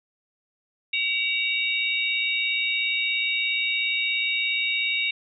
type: tone cluster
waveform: sine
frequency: 2278 / 2753 / 2870 / 3726 Hz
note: C#7 / F7 / F7 / A#7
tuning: +47 / -25 / +47 / -2 cents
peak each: -26 / -27 / -34 / -28 dBFS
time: 0.93-5.11 s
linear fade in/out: 5 ms
effects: none